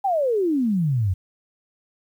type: exponential sweep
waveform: sine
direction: down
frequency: 820 to 87.31 Hz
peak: -18 dBFS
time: 0.04-1.14 s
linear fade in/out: 10 ms
effects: 9-bit